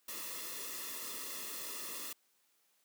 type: noise with comb filter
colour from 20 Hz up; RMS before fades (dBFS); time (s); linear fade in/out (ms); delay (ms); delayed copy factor
white; -43; 0.08-2.13; 5; 1.3; -0.85
effects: white hiss -74 dBFS RMS until 2.84 s + high-pass 200 Hz 12 dB/octave